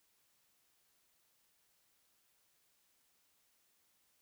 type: silence
effects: white hiss -75 dBFS RMS until 4.21 s